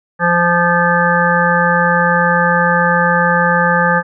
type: harmonic tone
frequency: 173.4 Hz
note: F3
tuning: 12 cents flat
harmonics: 1 / 3 / 5 / 7 / 9 / 10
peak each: -17 / -17 / -17 / -17 / -17 / -17 dBFS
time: 0.19-4.03 s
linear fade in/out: 50 ms
effects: none